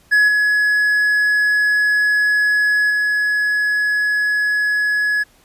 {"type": "tone with level steps", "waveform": "triangle", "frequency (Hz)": 1688, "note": "G#6", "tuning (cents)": 28, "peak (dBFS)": [-8, -11, -13], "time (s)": [0.11, 5.24], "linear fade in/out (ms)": 20, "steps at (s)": [0.28, 2.9], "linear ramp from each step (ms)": 5, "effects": ["pink hiss -53 dBFS RMS until 5.44 s", "resampled to 32000 Hz"]}